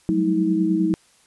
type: tone cluster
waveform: sine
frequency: 183.7 / 193.2 / 214.1 / 320.1 Hz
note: F#3 / G3 / A3 / D#4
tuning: -12 / -25 / -47 / +49 cents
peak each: -23 / -27 / -27 / -19 dBFS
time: 0.09-0.94 s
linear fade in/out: 0 ms
effects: white hiss -57 dBFS RMS until 1.26 s + resampled to 24000 Hz